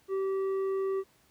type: tone with tanh clipping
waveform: sine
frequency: 386.2 Hz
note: G4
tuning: 26 cents flat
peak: -29 dBFS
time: 0.08-1.04 s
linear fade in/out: 50 ms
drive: 7 dB
effects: pink hiss -65 dBFS RMS until 1.3 s + high-pass 60 Hz 12 dB/octave